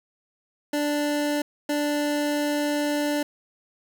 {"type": "tone bursts at uneven times", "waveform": "25% pulse", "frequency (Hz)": 293.7, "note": "D4", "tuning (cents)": 0, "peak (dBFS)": -19, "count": 2, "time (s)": [[0.73, 1.42], [1.69, 3.23]], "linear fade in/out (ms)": 5, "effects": []}